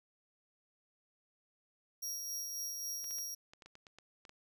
sawtooth tone with tremolo, 5650 Hz, F8, 19 cents sharp, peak -35 dBFS, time 2.02-3.35 s, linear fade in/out 10 ms, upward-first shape sine, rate 3.7 Hz, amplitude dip 30%
clicks, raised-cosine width 0.2 ms, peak -37 dBFS, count 11, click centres 3.043 / 3.109 / 3.185 / 3.535 / 3.622 / 3.66 / 3.754 / 3.868 / 3.986 / 4.252 / 4.294 s
effects none

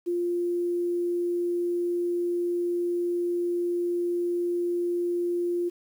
sine tone with quantisation, 349.2 Hz, F4, in tune, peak -24 dBFS, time 0.06-5.7 s, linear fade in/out 20 ms, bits 9, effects none

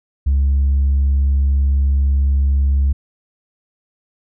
triangle tone with tanh clipping, 69 Hz, C#2, 7 cents flat, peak -12 dBFS, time 0.26-2.93 s, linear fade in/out 10 ms, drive 6 dB, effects none

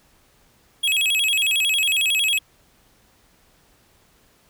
square tone with vibrato, 2913 Hz, F#7, 28 cents flat, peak -18 dBFS, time 0.83-2.39 s, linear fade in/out 10 ms, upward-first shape square, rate 11 Hz, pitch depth 220 cents each way, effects pink hiss -58 dBFS RMS until 4.49 s

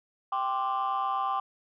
sine chord, G suspended fourth, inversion none, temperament equal, 784 / 1046.5 / 1174.7 Hz, G5 / C6 / D6, 0 / 0 / 0 cents, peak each -29 / -30 / -29 dBFS, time 0.32-1.4 s, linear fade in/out 5 ms, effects tanh soft clip ceiling -22 dBFS

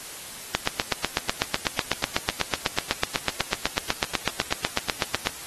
click train, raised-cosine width 0.2 ms, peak -3 dBFS, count 39, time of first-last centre 0.55-5.27 s, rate 8.05 Hz, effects white hiss -39 dBFS RMS until 5.46 s + AAC 32 kbps

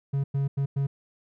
triangle tone bursts at uneven times, 138.59 Hz, C#3, in tune, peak -21 dBFS, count 4, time 0.13-0.24 / 0.34-0.48 / 0.57-0.66 / 0.76-0.87 s, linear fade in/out 10 ms, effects none

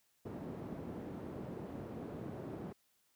white band-pass noise, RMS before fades -45 dBFS, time 0.25-2.73 s, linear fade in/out 10 ms, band 100 to 350 Hz, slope 12 dB/octave, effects white hiss -75 dBFS RMS until 3.15 s

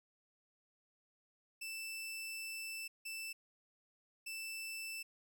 sawtooth tone bursts at uneven times, 2652 Hz, E7, 10 cents sharp, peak -39 dBFS, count 3, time 1.61-2.88 / 3.05-3.33 / 4.26-5.03 s, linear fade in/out 10 ms, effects none

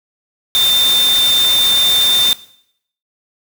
sine tone in noise, 3596 Hz, A7, 37 cents sharp, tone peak -10 dBFS, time 0.55-2.33 s, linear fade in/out 0 ms, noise white, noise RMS -20 dBFS, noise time 0.55-2.33 s, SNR +7 dB, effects noise-tail reverb RT60 0.7 s tail -18 dB re dry

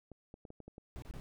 clicks, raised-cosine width 2 ms, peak -36 dBFS, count 7, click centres 0.117 / 0.341 / 0.452 / 0.504 / 0.603 / 0.68 / 0.781 s
brown noise bursts, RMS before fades -45 dBFS, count 3, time 0.96-1.2 s, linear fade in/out 0 ms, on 62 ms, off 27 ms
effects none

